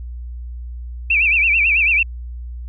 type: tone with vibrato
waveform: sine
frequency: 2505 Hz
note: D#7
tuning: 11 cents sharp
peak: -12 dBFS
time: 1.1-2.03 s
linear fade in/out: 5 ms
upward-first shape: sine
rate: 9.1 Hz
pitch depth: 160 cents each way
effects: added 60 Hz sine -27 dBFS peak until 2.68 s